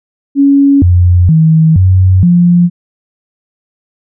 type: tone with pitch steps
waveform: sine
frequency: 279.3 / 88.8 / 159.7 / 93.3 / 174.9 Hz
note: C#4 / F2 / D#3 / F#2 / F3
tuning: +13 / +29 / +45 / +15 / +3 cents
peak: -3 dBFS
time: 0.35-2.7 s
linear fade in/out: 50 ms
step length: 470 ms
effects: none